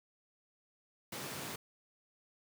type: high-pass noise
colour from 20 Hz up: pink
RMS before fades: -43 dBFS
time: 1.12-1.56 s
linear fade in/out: 5 ms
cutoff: 120 Hz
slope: 24 dB/octave
effects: none